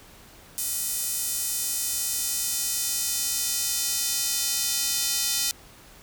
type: tone with high-pass filter sweep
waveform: square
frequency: 276.8 Hz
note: C#4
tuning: 2 cents flat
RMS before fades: -27 dBFS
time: 0.58-5.51 s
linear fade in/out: 0 ms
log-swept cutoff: 8500 to 4900 Hz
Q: 1.1
effects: pink hiss -50 dBFS RMS until 6.02 s

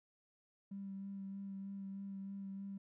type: tone with vibrato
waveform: triangle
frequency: 196 Hz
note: G3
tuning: in tune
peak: -39 dBFS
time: 0.71-2.78 s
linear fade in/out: 10 ms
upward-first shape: sine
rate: 3.2 Hz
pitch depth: 17 cents each way
effects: tanh soft clip ceiling -41 dBFS

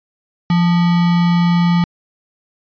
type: tone with sample-and-hold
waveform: sine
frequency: 172.9 Hz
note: F3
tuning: 17 cents flat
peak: -10 dBFS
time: 0.5-1.84 s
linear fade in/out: 2 ms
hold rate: 1050 Hz
effects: resampled to 11025 Hz

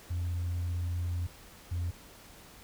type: tone pair in turn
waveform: sine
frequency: 87.31 / 86.83 Hz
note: F2 / F2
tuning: 0 / -9 cents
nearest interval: unison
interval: 9 cents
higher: first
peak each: -28 dBFS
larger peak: neither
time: 0.1-1.27 / 1.71-1.91 s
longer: first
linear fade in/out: 10 ms
effects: tanh soft clip ceiling -28 dBFS + pink hiss -53 dBFS RMS until 2.63 s

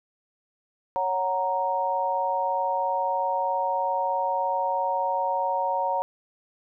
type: chord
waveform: sine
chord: F# major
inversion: second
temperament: equal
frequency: 554.4 / 740 / 932.3 Hz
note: C#5 / F#5 / A#5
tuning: 0 / 0 / 0 cents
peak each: -29 / -29 / -25 dBFS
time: 0.96-6.02 s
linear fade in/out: 0 ms
effects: none

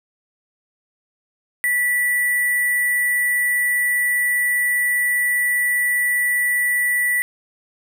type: tone with sample-and-hold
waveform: sine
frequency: 1960 Hz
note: B6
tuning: 14 cents flat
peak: -16 dBFS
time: 1.64-7.22 s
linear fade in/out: 0 ms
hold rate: 11025 Hz
effects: none

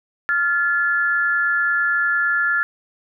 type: tone pair together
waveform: sine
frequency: 1393 / 1721.8 Hz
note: F6 / A6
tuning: -5 / -38 cents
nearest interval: major third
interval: 367 cents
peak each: -19 dBFS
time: 0.29-2.63 s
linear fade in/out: 0 ms
effects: none

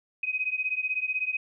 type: beating tone pair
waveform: sine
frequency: 2511 / 2527 Hz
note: D#7 / D#7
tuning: +15 / +26 cents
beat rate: 16 Hz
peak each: -29 / -30 dBFS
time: 0.23-1.37 s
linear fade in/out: 5 ms
effects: none

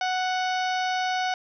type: harmonic tone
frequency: 740 Hz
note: F#5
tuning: in tune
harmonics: 1 / 2 / 3 / 4 / 5 / 6 / 7 / 8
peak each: -25 / -31 / -35 / -37 / -39 / -41 / -42 / -43 dBFS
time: 0.01-1.34 s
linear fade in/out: 2 ms
effects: none

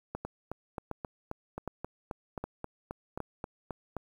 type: two click trains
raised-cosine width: 1 ms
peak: -21 / -22 dBFS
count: 6 / 14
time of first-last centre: 0.15-3.967 / 0.25-3.707 s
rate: 1.31 / 3.76 Hz
effects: 9-bit

